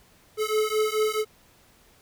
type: beating tone pair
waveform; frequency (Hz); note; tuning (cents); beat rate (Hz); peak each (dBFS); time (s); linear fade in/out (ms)
square; 428.7 / 433.3; A4 / A4; -45 / -27; 4.6; -26; 0.37-1.25; 50
effects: pink hiss -58 dBFS RMS until 2.01 s